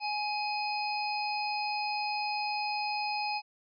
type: harmonic tone with a mistuned harmonic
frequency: 836 Hz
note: G#5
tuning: 11 cents sharp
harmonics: 1 / 3 / 5 / 6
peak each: -32 / -36 / -42 / -39 dBFS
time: 0-3.42 s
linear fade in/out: 50 ms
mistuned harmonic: 5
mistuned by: +26 cents
effects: none